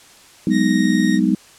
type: chord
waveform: sine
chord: G# minor seventh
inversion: third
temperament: just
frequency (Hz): 186.89 / 207.7 / 249.2 / 311.5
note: F#3 / G#3 / B3 / D#4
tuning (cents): +18 / 0 / +16 / +2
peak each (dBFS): -19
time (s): 0.47-1.35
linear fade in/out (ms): 2
type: tone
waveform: sawtooth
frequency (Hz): 1869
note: A#6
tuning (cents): +4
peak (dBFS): -21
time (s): 0.5-1.2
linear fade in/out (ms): 50
effects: white hiss -46 dBFS RMS until 1.58 s + low-pass 9000 Hz 12 dB/octave